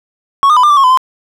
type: tone with pitch steps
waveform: triangle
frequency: 1108 / 1218 / 1000 / 1196 / 1166 / 1090 / 1014 / 1035 Hz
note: C#6 / D#6 / B5 / D6 / D6 / C#6 / B5 / C6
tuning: -1 / -37 / +21 / +31 / -13 / -29 / +45 / -19 cents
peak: -3 dBFS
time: 0.43-0.974 s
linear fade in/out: 0 ms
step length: 68 ms
effects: none